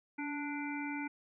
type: harmonic tone with a mistuned harmonic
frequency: 293.7 Hz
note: D4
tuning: in tune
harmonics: 1 / 3 / 5 / 7 / 8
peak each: -38 / -44 / -46 / -46 / -45 dBFS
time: 0.18-1.08 s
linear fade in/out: 10 ms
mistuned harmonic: 1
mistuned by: -35 cents
effects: none

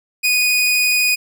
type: tone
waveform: sawtooth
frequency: 2478 Hz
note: D#7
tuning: 8 cents flat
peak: -10 dBFS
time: 0.23-1.16 s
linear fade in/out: 20 ms
effects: none

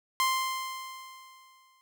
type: tone with exponential decay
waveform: sawtooth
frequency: 1046.5 Hz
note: C6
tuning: in tune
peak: -19 dBFS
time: 0.2-1.81 s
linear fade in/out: 0 ms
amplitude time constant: 350 ms
effects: none

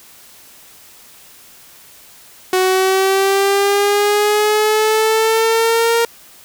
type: linear sweep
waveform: sawtooth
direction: up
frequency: 370 to 466.2 Hz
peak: -8 dBFS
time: 2.53-6.05 s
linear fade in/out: 2 ms
effects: white hiss -43 dBFS RMS until 6.44 s

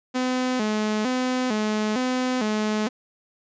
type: tone with vibrato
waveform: sawtooth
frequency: 233.1 Hz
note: A#3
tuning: in tune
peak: -18 dBFS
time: 0.14-2.89 s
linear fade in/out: 20 ms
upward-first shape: square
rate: 1.1 Hz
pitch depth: 150 cents each way
effects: resampled to 16000 Hz

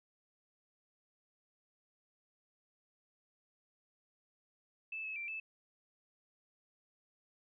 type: tone with pitch steps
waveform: sine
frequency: 2628 / 2588 / 2354 / 2623 Hz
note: E7 / E7 / D7 / E7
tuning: -6 / -32 / +3 / -9 cents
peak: -39 dBFS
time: 4.92-5.4 s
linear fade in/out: 5 ms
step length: 120 ms
effects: none

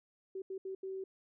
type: tone bursts at uneven times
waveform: sine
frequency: 382.1 Hz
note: G4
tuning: 44 cents flat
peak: -38 dBFS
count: 4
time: 0.35-0.42 / 0.5-0.58 / 0.65-0.75 / 0.83-1.04 s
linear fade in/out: 5 ms
effects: none

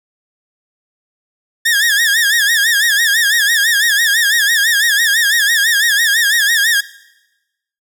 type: tone with vibrato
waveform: sawtooth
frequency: 1746 Hz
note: A6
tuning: 14 cents flat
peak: -7 dBFS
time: 1.65-6.81 s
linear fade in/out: 10 ms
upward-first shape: sine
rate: 6 Hz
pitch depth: 140 cents each way
effects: noise-tail reverb RT60 1.0 s tail -19 dB re dry

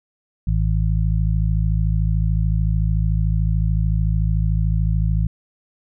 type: harmonic tone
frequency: 53.6 Hz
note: A1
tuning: 45 cents flat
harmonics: 1 / 2 / 3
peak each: -18 / -21 / -23 dBFS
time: 0.47-5.27 s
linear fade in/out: 5 ms
effects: none

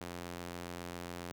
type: tone with high-pass filter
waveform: sawtooth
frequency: 87.31 Hz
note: F2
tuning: in tune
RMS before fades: -44 dBFS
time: 0.01-1.32 s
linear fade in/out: 0 ms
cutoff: 180 Hz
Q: 0.51
effects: none

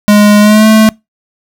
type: tone with pitch glide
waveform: square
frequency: 207.7 to 218.2 Hz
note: G#3 to A3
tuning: 0 to -14 cents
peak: -3 dBFS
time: 0.08-0.89 s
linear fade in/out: 0 ms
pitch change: +86 cents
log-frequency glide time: 0.4-0.67 s
effects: noise-tail reverb RT60 0.2 s tail -25 dB re dry

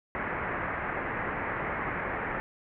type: low-pass noise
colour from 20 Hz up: white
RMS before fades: -33 dBFS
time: 0.15-2.4 s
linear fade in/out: 0 ms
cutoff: 2100 Hz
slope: 48 dB/octave
effects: none

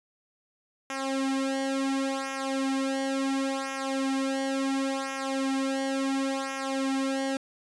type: tone with flanger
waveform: sawtooth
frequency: 269.5 Hz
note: C#4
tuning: 49 cents flat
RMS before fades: -29 dBFS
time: 0.9-7.37 s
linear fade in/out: 2 ms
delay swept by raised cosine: 0.23 to 2.93 ms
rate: 0.71 Hz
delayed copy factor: -0.95
effects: resampled to 22050 Hz

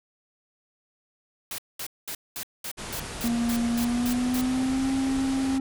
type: noise bursts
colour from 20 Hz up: white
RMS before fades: -34 dBFS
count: 11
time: 1.51-4.413 s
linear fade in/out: 2 ms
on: 73 ms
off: 210 ms
type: low-pass noise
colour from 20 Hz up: pink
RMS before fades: -36 dBFS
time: 2.77-5.59 s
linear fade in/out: 20 ms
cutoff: 11000 Hz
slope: 96 dB/octave
type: tone with pitch glide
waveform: triangle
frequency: 235 to 266.8 Hz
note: A#3 to C4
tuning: +14 to +34 cents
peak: -21 dBFS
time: 3.24-5.6 s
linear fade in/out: 2 ms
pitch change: +220 cents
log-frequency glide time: 3.74-4.87 s
effects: none

